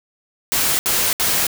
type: noise bursts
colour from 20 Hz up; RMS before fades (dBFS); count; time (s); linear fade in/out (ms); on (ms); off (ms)
white; -18; 3; 0.52-1.468; 0; 270; 69
effects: none